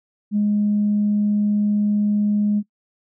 sine tone, 207.7 Hz, G#3, in tune, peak -15 dBFS, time 0.31-2.63 s, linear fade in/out 50 ms, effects noise-tail reverb RT60 0.1 s tail -22 dB re dry + tanh soft clip ceiling -11 dBFS

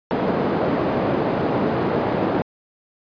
white band-pass noise, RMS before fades -21 dBFS, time 0.11-2.42 s, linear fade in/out 0 ms, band 140 to 560 Hz, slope 12 dB/octave, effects resampled to 11025 Hz

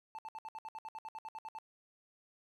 triangle tone bursts, 880 Hz, A5, in tune, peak -40 dBFS, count 15, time 0.15-1.586 s, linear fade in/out 0 ms, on 36 ms, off 64 ms, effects none

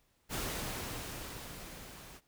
pink noise with level ramp, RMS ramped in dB -36 to -52 dBFS, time 0.29-2.21 s, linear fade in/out 50 ms, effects pink hiss -73 dBFS RMS until 2.27 s

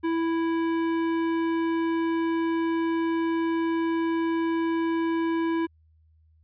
triangle tone with hard clipping, 330 Hz, E4, 2 cents sharp, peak -25 dBFS, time 0.03-5.67 s, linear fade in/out 20 ms, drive 17 dB, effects added 79 Hz sine -57 dBFS peak until 6.43 s + resampled to 11025 Hz

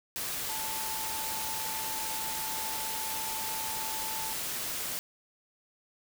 sine tone in noise, 880 Hz, A5, in tune, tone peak -39 dBFS, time 0.49-4.33 s, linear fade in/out 0 ms, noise white, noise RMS -35 dBFS, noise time 0.16-4.99 s, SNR -7 dB, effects none

